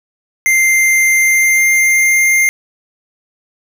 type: tone with pitch glide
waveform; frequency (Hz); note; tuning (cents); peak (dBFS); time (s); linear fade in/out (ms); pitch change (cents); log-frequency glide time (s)
square; 2093 to 2108; C7 to C7; 0 to +12; -9; 0.46-2.49; 0; +12; 1.16-2.24
effects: none